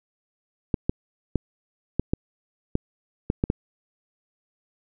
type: clicks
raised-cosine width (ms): 3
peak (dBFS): -8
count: 9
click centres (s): 0.742 / 0.895 / 1.357 / 1.996 / 2.135 / 2.754 / 3.301 / 3.439 / 3.501
effects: none